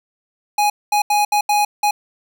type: tone bursts at uneven times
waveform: square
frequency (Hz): 830.6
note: G#5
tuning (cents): 0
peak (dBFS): -14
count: 6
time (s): 0.58-0.7 / 0.92-1.02 / 1.1-1.25 / 1.32-1.41 / 1.49-1.65 / 1.83-1.91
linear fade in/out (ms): 5
effects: none